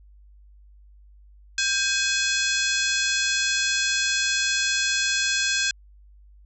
harmonic tone with a mistuned harmonic, 845 Hz, G#5, 30 cents sharp, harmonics 2 / 3 / 4 / 5 / 6 / 7 / 8 / 9, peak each -26 / -28 / -29 / -30 / -31 / -31 / -32 / -33 dBFS, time 1.58-5.71 s, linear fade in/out 2 ms, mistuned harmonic 2, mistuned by -110 cents, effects added 50 Hz sine -48 dBFS peak until 6.45 s

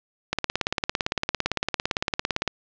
click train, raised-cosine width 0.2 ms, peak -5 dBFS, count 39, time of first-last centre 0.33-2.477 s, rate 17.7 Hz, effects low-pass 5000 Hz 12 dB/octave

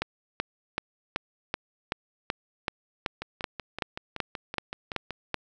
two click trains, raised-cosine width 0.3 ms, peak -18 / -11 dBFS, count 11 / 15, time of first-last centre 3.22-5.107 / 0.02-5.343 s, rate 5.3 / 2.63 Hz, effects none

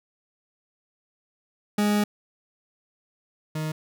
40% pulse tone pair in turn, 207.7 / 155.6 Hz, G#3 / D#3, 0 / 0 cents, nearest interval perfect fourth, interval 500 cents, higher first, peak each -19 / -26 dBFS, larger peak first, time 1.78-2.04 / 3.55-3.72 s, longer first, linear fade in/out 5 ms, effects none

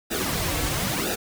pink noise with flanger, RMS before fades -26 dBFS, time 0.1-1.16 s, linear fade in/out 20 ms, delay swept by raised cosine 0.91 to 5.01 ms, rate 1 Hz, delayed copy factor -0.8, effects none

